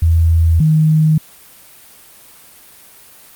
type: tone pair in turn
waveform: sine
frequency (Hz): 82.41 / 156.15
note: E2 / D#3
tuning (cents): 0 / +7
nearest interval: major seventh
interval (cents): 1107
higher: second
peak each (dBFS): -8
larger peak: neither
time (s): 0.02-0.6 / 0.6-1.18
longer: neither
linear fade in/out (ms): 5
effects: white hiss -42 dBFS RMS until 3.35 s + Opus 32 kbps